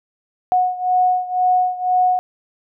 sine beating tone pair, 731 / 733 Hz, F#5 / F#5, -21 / -16 cents, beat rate 2 Hz, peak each -16 / -19 dBFS, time 0.52-2.19 s, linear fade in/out 0 ms, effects none

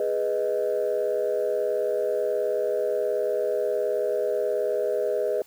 sine chord, G# minor, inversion none, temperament equal, 415.3 / 493.9 / 622.3 Hz, G#4 / B4 / D#5, 0 / 0 / 0 cents, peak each -26 dBFS, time 0-5.42 s, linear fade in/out 2 ms, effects tanh soft clip ceiling -16 dBFS + white hiss -55 dBFS RMS until 5.46 s

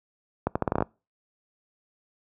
accelerating click train, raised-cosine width 1 ms, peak -9 dBFS, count 9, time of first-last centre 0.47-0.824 s, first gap 85 ms, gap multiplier 0.8, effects noise-tail reverb RT60 0.3 s tail -26 dB re dry + high-pass 60 Hz 12 dB/octave

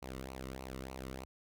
sawtooth tone with flanger, 65.41 Hz, C2, in tune, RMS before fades -45 dBFS, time 0.02-1.25 s, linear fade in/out 5 ms, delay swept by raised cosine 0.58 to 1.25 ms, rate 3.3 Hz, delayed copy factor -0.7, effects none

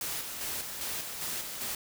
white noise with tremolo, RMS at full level -35 dBFS, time 0.01-1.75 s, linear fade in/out 2 ms, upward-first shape square, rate 2.5 Hz, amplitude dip 40%, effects none

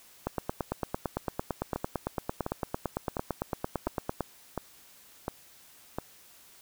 two click trains, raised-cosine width 1 ms, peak -17 / -15 dBFS, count 7 / 36, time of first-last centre 1.76-5.985 / 0.27-4.207 s, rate 1.42 / 8.89 Hz, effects white hiss -56 dBFS RMS until 6.61 s

